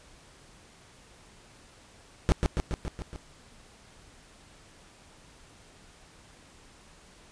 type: noise with echo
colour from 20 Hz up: brown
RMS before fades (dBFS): -20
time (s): 2.29-2.32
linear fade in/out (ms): 0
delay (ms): 140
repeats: 6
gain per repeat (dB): -3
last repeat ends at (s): 3.16
effects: pink hiss -55 dBFS RMS until 7.31 s + resampled to 22050 Hz